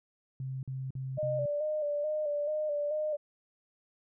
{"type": "tone bursts", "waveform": "sine", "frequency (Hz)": 132, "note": "C3", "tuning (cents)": 16, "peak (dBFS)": -34, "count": 4, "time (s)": [0.4, 1.458], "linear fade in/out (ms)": 2, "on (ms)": 230, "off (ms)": 46}
{"type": "tone with vibrato", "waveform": "sine", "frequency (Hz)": 598, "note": "D5", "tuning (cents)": 31, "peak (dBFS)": -29, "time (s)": [1.17, 3.17], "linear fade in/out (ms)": 20, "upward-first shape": "square", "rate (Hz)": 2.3, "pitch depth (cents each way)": 39}
{"effects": []}